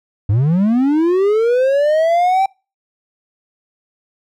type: linear sweep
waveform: triangle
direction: up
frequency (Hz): 94.1 to 784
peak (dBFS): -9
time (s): 0.29-2.46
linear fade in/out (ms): 5
effects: noise-tail reverb RT60 0.3 s tail -25 dB re dry